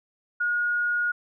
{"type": "tone", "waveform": "sine", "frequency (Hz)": 1440, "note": "F#6", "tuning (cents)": -47, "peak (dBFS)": -22, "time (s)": [0.4, 1.12], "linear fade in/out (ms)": 10, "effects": []}